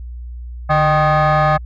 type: tone with frequency modulation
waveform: sine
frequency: 313.9 Hz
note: D#4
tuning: 15 cents sharp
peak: -8 dBFS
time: 0.69-1.58 s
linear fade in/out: 20 ms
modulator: 463 Hz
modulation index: 2.5
effects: tanh soft clip ceiling -10 dBFS + added 60 Hz sine -27 dBFS peak until 1.65 s